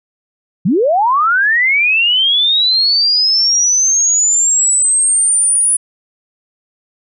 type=linear sweep; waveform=sine; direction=up; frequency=146.3 to 9880 Hz; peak=-9 dBFS; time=0.65-5.77 s; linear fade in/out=10 ms; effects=none